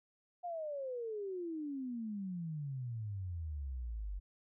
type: exponential sweep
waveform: sine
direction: down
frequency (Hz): 720 to 46.25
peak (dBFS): -38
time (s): 0.43-4.2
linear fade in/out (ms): 20
effects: none